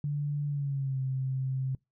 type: tone with pitch glide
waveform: sine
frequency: 145.6 to 131.98 Hz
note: D3 to C3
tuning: -15 to +15 cents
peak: -28 dBFS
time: 0.04-1.75 s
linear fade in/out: 2 ms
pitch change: -170 cents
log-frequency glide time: 0.47-1 s
effects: noise-tail reverb RT60 0.2 s tail -25 dB re dry